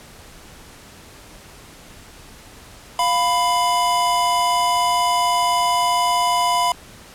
square tone pair together, 701 / 994.2 Hz, F5 / B5, +6 / +11 cents, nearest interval tritone, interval 605 cents, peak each -22 / -18 dBFS, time 2.99-6.72 s, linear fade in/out 2 ms, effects pink hiss -43 dBFS RMS until 7.14 s + low-pass 12000 Hz 12 dB/octave

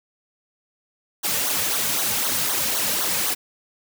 white noise with flanger, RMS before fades -23 dBFS, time 1.23-3.35 s, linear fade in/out 20 ms, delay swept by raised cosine 0.39 to 2.99 ms, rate 3.9 Hz, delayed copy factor -0.8, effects none

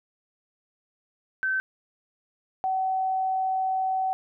sine tone pair in turn, 1539 / 757.6 Hz, G6 / F#5, -32 / +41 cents, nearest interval octave, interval 1227 cents, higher first, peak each -23 dBFS, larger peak neither, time 1.43-1.6 / 2.64-4.13 s, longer second, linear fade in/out 0 ms, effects none

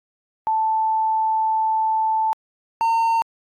sine / triangle tone pair in turn, 880 / 911.3 Hz, A5 / A#5, 0 / -39 cents, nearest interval minor second, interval 61 cents, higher second, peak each -17 / -14 dBFS, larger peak second, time 0.47-2.33 / 2.81-3.22 s, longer first, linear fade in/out 0 ms, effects AAC 64 kbps

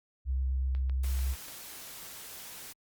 sine tone with vibrato, 65.41 Hz, C2, in tune, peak -27 dBFS, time 0.25-1.36 s, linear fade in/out 50 ms, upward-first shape sine, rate 8 Hz, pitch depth 14 cents each way
click train, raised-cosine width 0.3 ms, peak -33 dBFS, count 6, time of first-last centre 0.75-1.484 s, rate 6.81 Hz
white noise, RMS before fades -45 dBFS, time 1.03-2.73 s, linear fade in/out 10 ms
effects Opus 48 kbps

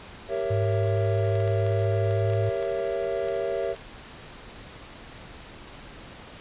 triangle chord, G diminished seventh, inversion none, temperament equal with one note detuned, 392 / 466.2 / 554.4 / 666.9 Hz, G4 / Bb4 / Db5 / Fb5, 0 / 0 / 0 / +20 cents, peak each -29 dBFS, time 0.28-3.76 s, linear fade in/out 50 ms
sine tone with pitch glide, 103.3 to 104.98 Hz, G#2 to G#2, -9 to +19 cents, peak -23 dBFS, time 0.5-2.5 s, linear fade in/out 10 ms, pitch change +28 cents, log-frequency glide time 2.15-2.29 s
clicks, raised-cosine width 0.2 ms, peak -25 dBFS, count 11, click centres 1.354 / 1.403 / 1.477 / 1.665 / 1.793 / 2.11 / 2.301 / 2.335 / 2.627 / 3.285 / 3.764 s
effects pink hiss -44 dBFS RMS until 6.4 s + resampled to 8000 Hz

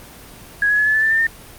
sine tone with pitch steps, 1661.2 / 1682.4 / 1704 / 1725.8 / 1747.8 / 1770.2 / 1792.8 / 1815.7 Hz, G#6 / G#6 / G#6 / A6 / A6 / A6 / A6 / A#6, 0 / +22 / +44 / -34 / -12 / +10 / +32 / -46 cents, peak -13 dBFS, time 0.62-1.268 s, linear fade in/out 2 ms, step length 81 ms, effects pink hiss -40 dBFS RMS until 1.58 s + Opus 24 kbps

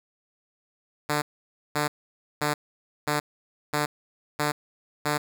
5% pulse tone bursts, 148.5 Hz, D3, 20 cents sharp, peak -12 dBFS, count 7, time 1.09-5.18 s, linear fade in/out 10 ms, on 130 ms, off 530 ms, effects none

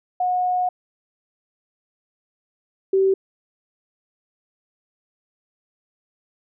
sine tone pair in turn, 727 / 385.1 Hz, F#5 / G4, -31 / -31 cents, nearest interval major seventh, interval 1100 cents, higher first, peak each -18 / -14 dBFS, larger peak second, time 0.2-0.69 / 2.93-3.14 s, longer first, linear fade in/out 5 ms, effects none

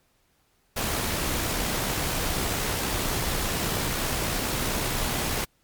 pink noise with amplitude modulation, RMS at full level -26 dBFS, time 0.76-5.45 s, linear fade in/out 10 ms, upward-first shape sine, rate 64.2 Hz, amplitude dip 25%, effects pink hiss -67 dBFS RMS until 5.63 s + MP3 96 kbps

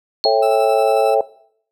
sine tone with exponential decay, 4300 Hz, C8, 47 cents sharp, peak -14 dBFS, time 0.24-0.47 s, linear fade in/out 0 ms, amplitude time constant 49 ms
sine chord, A dominant seventh, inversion none, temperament just, 440 / 550 / 660 / 792 Hz, A4 / C#5 / E5 / G5, 0 / -14 / +2 / +18 cents, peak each -17 dBFS, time 0.25-1.21 s, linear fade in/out 2 ms
20% pulse tone with tremolo, 1318.5 Hz, E6, in tune, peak -23 dBFS, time 0.42-1.15 s, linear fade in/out 10 ms, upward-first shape square, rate 11 Hz, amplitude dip 30%
effects noise-tail reverb RT60 0.6 s tail -19 dB re dry

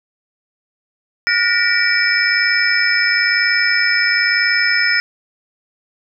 sine tone cluster, 1435 / 1833 / 1934 / 2310 / 5230 Hz, F6 / A#6 / B6 / D7 / E8, +47 / -30 / -37 / -29 / -15 cents, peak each -19 dBFS, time 1.27-5 s, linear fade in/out 0 ms, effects none

